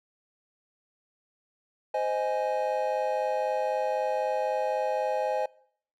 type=chord; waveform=triangle; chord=Ab major; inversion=first; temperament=just; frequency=519.1 / 623 / 830.6 Hz; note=C5 / Eb5 / Ab5; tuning=-14 / +2 / 0 cents; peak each=-28 dBFS; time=1.94-5.46 s; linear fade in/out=5 ms; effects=noise-tail reverb RT60 0.6 s tail -23 dB re dry